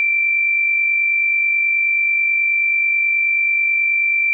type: tone with amplitude modulation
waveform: sine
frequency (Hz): 2349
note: D7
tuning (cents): 0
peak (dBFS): -12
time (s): 0-4.33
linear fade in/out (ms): 0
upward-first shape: sine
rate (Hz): 49.3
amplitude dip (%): 40
effects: none